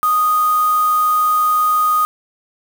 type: tone with quantisation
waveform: sine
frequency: 1241 Hz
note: D#6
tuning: 5 cents flat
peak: -12 dBFS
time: 0.03-2.05 s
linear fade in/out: 0 ms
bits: 4
effects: none